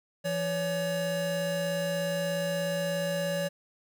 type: tone pair together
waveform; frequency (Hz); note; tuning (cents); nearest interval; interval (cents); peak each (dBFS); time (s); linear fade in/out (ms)
square; 169.7 / 565.9; F3 / C#5; -49 / +36; octave + major sixth; 2085; -34 / -30; 0.24-3.49; 20
effects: none